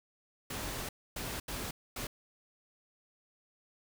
pink noise bursts at uneven times, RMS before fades -39 dBFS, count 4, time 0.5-0.89 / 1.16-1.4 / 1.48-1.71 / 1.96-2.07 s, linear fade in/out 5 ms, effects none

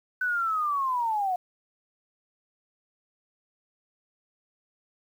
sine linear sweep, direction down, 1514 to 710 Hz, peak -24 dBFS, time 0.21-1.36 s, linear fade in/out 5 ms, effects 9-bit

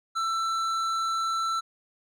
sine tone with hard clipping, 1334 Hz, E6, 20 cents sharp, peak -27 dBFS, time 0.15-1.61 s, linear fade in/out 20 ms, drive 10 dB, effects none

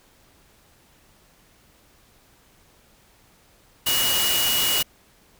sine tone in noise, 2904 Hz, F#7, 33 cents flat, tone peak -23 dBFS, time 3.86-4.83 s, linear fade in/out 10 ms, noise white, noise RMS -23 dBFS, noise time 3.86-4.83 s, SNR -3 dB, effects pink hiss -57 dBFS RMS until 5.39 s

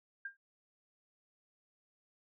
sine tone with exponential decay, 1600 Hz, G6, 35 cents sharp, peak -36 dBFS, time 0.25-0.37 s, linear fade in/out 5 ms, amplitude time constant 25 ms, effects none

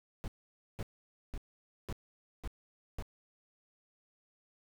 brown noise bursts, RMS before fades -38 dBFS, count 6, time 0.24-3.024 s, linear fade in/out 0 ms, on 39 ms, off 510 ms, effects none

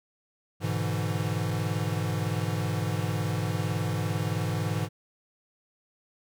square chord, E dominant seventh, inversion first, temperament equal, 103.83 / 123.47 / 146.83 / 164.81 Hz, G#2 / B2 / D3 / E3, 0 / 0 / 0 / 0 cents, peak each -31 / -35 / -35 / -33 dBFS, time 0.6-4.89 s, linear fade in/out 50 ms, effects none

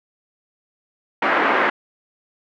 white band-pass noise, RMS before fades -18 dBFS, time 1.22-1.7 s, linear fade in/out 5 ms, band 250 to 1900 Hz, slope 24 dB/octave, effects none

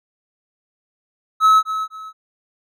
triangle tone with echo, 1291 Hz, E6, 37 cents flat, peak -7 dBFS, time 1.4-1.63 s, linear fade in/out 50 ms, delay 250 ms, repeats 2, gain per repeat -11 dB, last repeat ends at 2.13 s, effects none

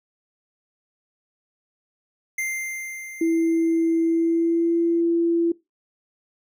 square tone with exponential decay, 2093 Hz, C7, in tune, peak -24 dBFS, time 2.38-5.01 s, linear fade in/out 5 ms, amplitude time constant 570 ms
sine tone with pitch glide, 329.6 to 337.3 Hz, E4 to E4, 0 to +40 cents, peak -17 dBFS, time 3.21-5.52 s, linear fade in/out 5 ms, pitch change +40 cents, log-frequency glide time 4.03-4.78 s
effects noise-tail reverb RT60 0.2 s tail -20 dB re dry

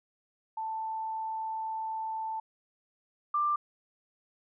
sine tone pair in turn, 884 / 1184.8 Hz, A5 / D6, +8 / +15 cents, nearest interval perfect fourth, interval 507 cents, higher second, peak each -32 / -25 dBFS, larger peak second, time 0.57-2.4 / 3.34-3.56 s, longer first, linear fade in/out 5 ms, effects none

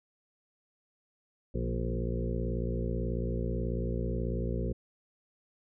harmonic tone with a mistuned harmonic, 58.27 Hz, A#1, in tune, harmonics 1 / 2 / 3 / 4 / 6 / 7 / 8 / 9, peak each -33 / -36 / -38 / -39 / -41 / -41 / -42 / -43 dBFS, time 1.54-4.73 s, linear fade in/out 10 ms, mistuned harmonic 2, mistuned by +54 cents, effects none

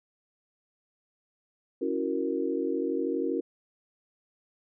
sine chord, F# dominant seventh, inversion second, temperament equal, 277.2 / 329.6 / 370 / 466.2 Hz, C#4 / E4 / F#4 / A#4, 0 / 0 / 0 / 0 cents, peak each -32 dBFS, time 1.81-3.41 s, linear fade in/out 10 ms, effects none

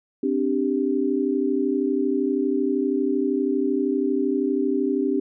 sine chord, C suspended second, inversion none, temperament just, 261.6 / 294.3 / 392.4 Hz, C4 / D4 / G4, 0 / +4 / +2 cents, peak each -24 dBFS, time 0.23-5.2 s, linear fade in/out 5 ms, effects none

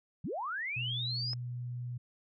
sine linear sweep, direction up, 110 to 5180 Hz, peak -34 dBFS, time 0.24-1.34 s, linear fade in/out 5 ms
sine tone, 122.5 Hz, B2, 14 cents flat, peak -36 dBFS, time 0.76-1.98 s, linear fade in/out 10 ms
click, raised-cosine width 0.5 ms, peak -34 dBFS, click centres 1.333 s
effects none

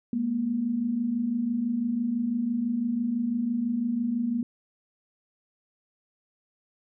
sine tone pair together, 212.7 / 238.7 Hz, G#3 / A#3, +42 / +41 cents, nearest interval major second, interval 199 cents, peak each -32 / -25 dBFS, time 0.13-4.43 s, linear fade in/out 2 ms, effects none

